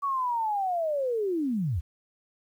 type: linear sweep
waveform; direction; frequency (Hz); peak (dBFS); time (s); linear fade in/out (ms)
sine; down; 1137 to 65.5; -25; 0.02-1.81; 20
effects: 10-bit